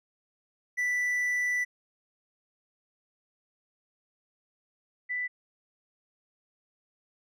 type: tone pair in turn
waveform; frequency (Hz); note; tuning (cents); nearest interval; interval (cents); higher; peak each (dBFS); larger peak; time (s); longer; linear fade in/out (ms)
triangle / sine; 1975.5 / 1984.4; B6 / B6; 0 / +8; unison; 8; second; -24 / -29; first; 0.77-1.65 / 5.09-5.28; first; 20
effects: none